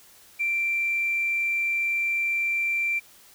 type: tone with tanh clipping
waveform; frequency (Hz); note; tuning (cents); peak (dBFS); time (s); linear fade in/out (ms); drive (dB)
triangle; 2354; D7; +3; -22; 0.39-3; 20; 1
effects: white hiss -53 dBFS RMS until 3.34 s